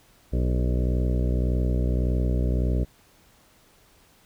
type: harmonic tone with a mistuned harmonic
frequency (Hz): 61.74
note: B1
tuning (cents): 0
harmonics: 1 / 2 / 3 / 4 / 5 / 6 / 7 / 8 / 9 / 10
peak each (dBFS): -22 / -28 / -32 / -34 / -36 / -38 / -39 / -40 / -41 / -42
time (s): 0.32-2.85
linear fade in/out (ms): 20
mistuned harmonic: 6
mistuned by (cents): +42
effects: pink hiss -58 dBFS RMS until 4.25 s